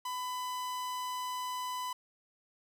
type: tone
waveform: 45% pulse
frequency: 1000 Hz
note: B5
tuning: 21 cents sharp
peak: -35 dBFS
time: 0.05-1.93 s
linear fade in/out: 5 ms
effects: none